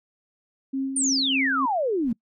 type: tone with tremolo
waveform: sine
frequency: 268.7 Hz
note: C4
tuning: 46 cents sharp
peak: -23 dBFS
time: 0.73-1.66 s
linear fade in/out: 10 ms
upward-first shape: sine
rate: 3.4 Hz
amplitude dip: 45%
type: exponential sweep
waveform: sine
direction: down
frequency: 9397 to 216.1 Hz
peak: -21 dBFS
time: 0.96-2.13 s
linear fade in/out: 5 ms
type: noise with exponential growth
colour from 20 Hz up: brown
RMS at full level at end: -40 dBFS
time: 1.93-2.12 s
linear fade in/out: 2 ms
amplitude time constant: 40 ms
effects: noise-tail reverb RT60 0.1 s tail -26 dB re dry